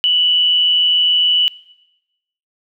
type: tone with amplitude modulation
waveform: sine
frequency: 2960 Hz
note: F#7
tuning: in tune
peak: -9 dBFS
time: 0.04-1.48 s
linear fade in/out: 0 ms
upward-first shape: sine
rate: 167 Hz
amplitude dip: 40%
effects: noise-tail reverb RT60 1.0 s tail -22 dB re dry